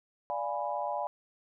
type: chord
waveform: sine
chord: D diminished seventh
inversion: none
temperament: equal with one note detuned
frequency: 587.3 / 696 / 830.6 / 987.8 Hz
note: D5 / F5 / Ab5 / Cb6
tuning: 0 / -6 / 0 / 0 cents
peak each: -36 / -37 / -35 / -37 dBFS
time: 0.3-1.07 s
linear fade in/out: 0 ms
effects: none

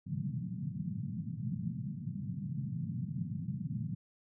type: band-pass noise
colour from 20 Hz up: pink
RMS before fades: -38 dBFS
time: 0.06-3.95 s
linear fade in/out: 10 ms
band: 110 to 210 Hz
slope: 48 dB/octave
effects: none

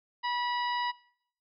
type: harmonic tone with a mistuned harmonic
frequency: 973 Hz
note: B5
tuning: 26 cents flat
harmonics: 1 / 2 / 3 / 4 / 5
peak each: -30 / -36 / -40 / -42 / -44 dBFS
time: 0.23-0.92 s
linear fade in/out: 20 ms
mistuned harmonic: 5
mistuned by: +20 cents
effects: noise-tail reverb RT60 0.7 s tail -24 dB re dry

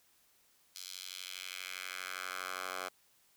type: tone with high-pass filter sweep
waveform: 10% pulse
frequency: 92.4 Hz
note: F#2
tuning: 2 cents flat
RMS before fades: -43 dBFS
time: 0.75-2.89 s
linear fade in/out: 10 ms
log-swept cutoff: 4600 to 860 Hz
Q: 1.6
effects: white hiss -69 dBFS RMS until 3.36 s

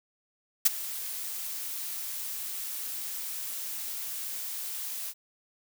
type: noise with ADSR envelope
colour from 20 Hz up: blue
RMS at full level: -18 dBFS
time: 0.65-5.14 s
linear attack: 11 ms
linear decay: 22 ms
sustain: -18 dB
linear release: 53 ms
effects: none

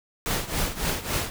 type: noise with tremolo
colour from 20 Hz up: pink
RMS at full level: -24 dBFS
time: 0.26-1.3 s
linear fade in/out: 0 ms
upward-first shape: triangle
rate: 3.6 Hz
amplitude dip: 85%
effects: none

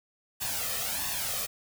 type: noise with flanger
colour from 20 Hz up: white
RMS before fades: -32 dBFS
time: 0.4-1.47 s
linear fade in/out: 20 ms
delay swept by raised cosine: 1.1 to 1.63 ms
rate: 1.5 Hz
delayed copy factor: +0.75
effects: none

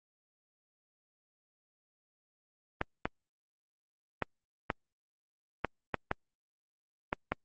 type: clicks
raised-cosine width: 0.5 ms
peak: -14 dBFS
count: 9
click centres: 2.814 / 3.055 / 4.223 / 4.702 / 5.647 / 5.943 / 6.114 / 7.129 / 7.32 s
effects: Opus 24 kbps

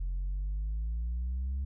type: exponential sweep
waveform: sine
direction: up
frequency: 43 to 69 Hz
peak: -28 dBFS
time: 0-1.65 s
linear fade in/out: 10 ms
effects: tanh soft clip ceiling -29 dBFS

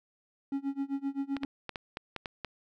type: tone with tremolo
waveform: triangle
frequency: 276.1 Hz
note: C#4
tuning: 7 cents flat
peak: -26 dBFS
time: 0.52-1.45 s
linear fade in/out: 2 ms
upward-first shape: sine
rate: 7.7 Hz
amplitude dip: 95%
type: clicks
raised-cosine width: 0.3 ms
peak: -20 dBFS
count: 8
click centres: 1.367 / 1.434 / 1.693 / 1.758 / 1.971 / 2.163 / 2.258 / 2.447 s
effects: none

